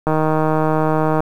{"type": "click train", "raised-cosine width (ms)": 1, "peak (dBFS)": -4, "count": 178, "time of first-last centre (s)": [0.07, 1.205], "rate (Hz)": 156, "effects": ["7-bit"]}